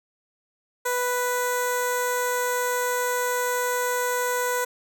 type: tone with notch filter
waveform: 10% pulse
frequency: 493.9 Hz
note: B4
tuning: in tune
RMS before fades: -25 dBFS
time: 0.85-4.65 s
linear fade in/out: 10 ms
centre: 2800 Hz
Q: 0.74
effects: none